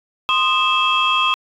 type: tone cluster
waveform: sine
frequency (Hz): 1045 / 1237 / 2634 / 3254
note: C6 / D#6 / E7 / G#7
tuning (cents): -2 / -10 / -2 / -36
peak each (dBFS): -19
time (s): 0.29-1.34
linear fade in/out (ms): 0
effects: tanh soft clip ceiling -6 dBFS